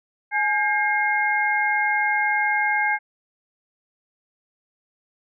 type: tone cluster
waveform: sine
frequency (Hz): 839 / 1609 / 2134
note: G#5 / G6 / C7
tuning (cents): +17 / +45 / +34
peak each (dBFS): -23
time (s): 0.31-2.99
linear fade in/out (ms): 50
effects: none